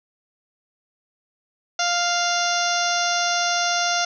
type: harmonic tone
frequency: 698.5 Hz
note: F5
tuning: in tune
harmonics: 1 / 2 / 3 / 4 / 5 / 6 / 7 / 8 / 9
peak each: -24 / -25 / -32 / -31 / -30 / -32 / -32 / -27 / -30 dBFS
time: 1.79-4.05 s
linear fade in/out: 5 ms
effects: none